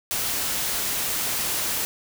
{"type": "noise", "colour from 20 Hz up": "white", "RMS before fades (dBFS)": -26, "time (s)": [0.11, 1.85], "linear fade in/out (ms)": 0, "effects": []}